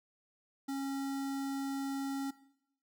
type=tone with notch filter; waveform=square; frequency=273.8 Hz; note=C#4; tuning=21 cents flat; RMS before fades=-37 dBFS; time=0.68-2.31 s; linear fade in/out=10 ms; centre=2600 Hz; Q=1.6; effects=noise-tail reverb RT60 0.8 s tail -19 dB re dry